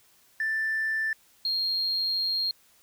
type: tone pair in turn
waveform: triangle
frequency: 1769 / 4231 Hz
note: A6 / C8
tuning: +9 / +19 cents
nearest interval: octave + minor third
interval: 1510 cents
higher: second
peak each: -22 dBFS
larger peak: neither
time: 0.4-1.13 / 1.45-2.51 s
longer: second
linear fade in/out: 2 ms
effects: tanh soft clip ceiling -22 dBFS + white hiss -61 dBFS RMS until 2.82 s